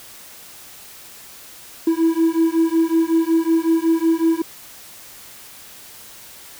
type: beating tone pair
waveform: triangle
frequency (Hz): 325.2 / 330.6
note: E4 / E4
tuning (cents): -23 / +5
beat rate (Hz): 5.4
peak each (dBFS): -15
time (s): 1.87-4.42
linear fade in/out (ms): 5
effects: tanh soft clip ceiling -6 dBFS + white hiss -41 dBFS RMS until 6.59 s